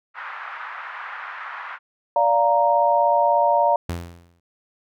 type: band-pass noise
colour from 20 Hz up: white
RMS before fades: -34 dBFS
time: 0.14-1.79 s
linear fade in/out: 50 ms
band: 950 to 1700 Hz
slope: 24 dB/octave
type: chord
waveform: sine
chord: Bb major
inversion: first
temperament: just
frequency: 582.7 / 699.2 / 932.3 Hz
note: D5 / F5 / Bb5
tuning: -14 / +2 / 0 cents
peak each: -20 / -20 / -18 dBFS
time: 2.16-3.76 s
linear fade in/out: 2 ms
type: tone with exponential decay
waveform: sawtooth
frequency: 85.9 Hz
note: F2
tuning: 28 cents flat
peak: -19 dBFS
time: 3.89-4.4 s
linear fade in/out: 5 ms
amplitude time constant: 110 ms
effects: none